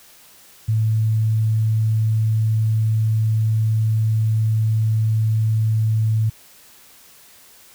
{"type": "tone", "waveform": "sine", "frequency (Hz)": 110, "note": "A2", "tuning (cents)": 0, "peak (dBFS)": -15, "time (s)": [0.68, 6.3], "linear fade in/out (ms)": 10, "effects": ["white hiss -48 dBFS RMS until 7.74 s"]}